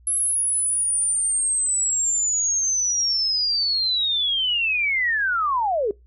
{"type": "linear sweep", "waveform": "sine", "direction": "down", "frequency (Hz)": [11000, 381.9], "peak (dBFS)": -19, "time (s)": [0.07, 5.91], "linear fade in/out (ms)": 2, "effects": ["noise-tail reverb RT60 0.2 s tail -22 dB re dry", "added 60 Hz sine -49 dBFS peak until 6.06 s"]}